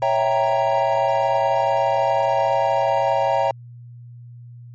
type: chord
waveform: triangle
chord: C# diminished seventh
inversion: none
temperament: equal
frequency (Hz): 554.4 / 659.3 / 784 / 932.3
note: C#5 / E5 / G5 / Bb5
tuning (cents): 0 / 0 / 0 / 0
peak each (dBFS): -20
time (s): 0.02-3.51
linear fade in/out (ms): 2
effects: added 120 Hz sine -37 dBFS peak until 4.74 s + MP3 32 kbps